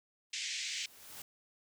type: noise with exponential growth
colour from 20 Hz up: white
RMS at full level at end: -46 dBFS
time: 0.3-1.22 s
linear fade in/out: 2 ms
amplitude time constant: 200 ms
type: band-pass noise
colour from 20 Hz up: pink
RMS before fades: -39 dBFS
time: 0.33-0.86 s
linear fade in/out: 5 ms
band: 2000 to 7500 Hz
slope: 48 dB/octave
effects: none